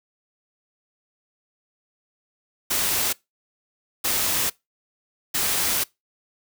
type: noise bursts at uneven times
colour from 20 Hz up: white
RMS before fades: -23 dBFS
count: 3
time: 2.7-3.13 / 4.04-4.5 / 5.34-5.84 s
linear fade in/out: 10 ms
effects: noise-tail reverb RT60 0.2 s tail -23 dB re dry